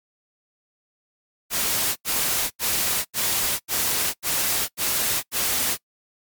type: noise bursts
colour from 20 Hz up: white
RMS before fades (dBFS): -23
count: 8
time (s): 1.5-5.775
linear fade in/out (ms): 50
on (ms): 460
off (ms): 85
effects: noise-tail reverb RT60 0.1 s tail -24 dB re dry + MP3 96 kbps